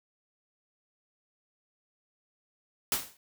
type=noise with exponential decay; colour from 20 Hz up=white; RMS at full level=-25 dBFS; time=2.92-3.17 s; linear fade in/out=2 ms; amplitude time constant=53 ms; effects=none